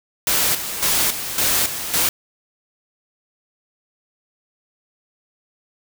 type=noise with tremolo; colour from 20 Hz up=white; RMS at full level=-18 dBFS; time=0.27-2.09 s; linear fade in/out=2 ms; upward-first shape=square; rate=1.8 Hz; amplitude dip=65%; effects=none